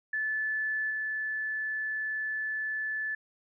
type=tone with level steps; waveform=sine; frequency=1739 Hz; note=A6; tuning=21 cents flat; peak=-28 / -30 dBFS; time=0.13-3.15 s; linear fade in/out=5 ms; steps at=0.9 s; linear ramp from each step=10 ms; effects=none